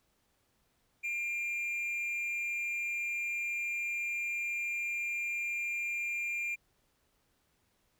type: tone with amplitude modulation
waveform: triangle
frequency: 2391 Hz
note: D7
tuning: 30 cents sharp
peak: -29 dBFS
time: 1.03-6.56 s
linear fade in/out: 20 ms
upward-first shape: sine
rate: 248 Hz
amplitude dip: 40%
effects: pink hiss -74 dBFS RMS until 7.99 s